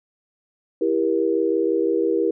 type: chord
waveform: sine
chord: E diminished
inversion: none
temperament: just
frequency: 329.6 / 395.6 / 474.7 Hz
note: E4 / G4 / Bb4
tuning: 0 / +16 / +31 cents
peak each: -22 dBFS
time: 0.81-2.31 s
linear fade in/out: 5 ms
effects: none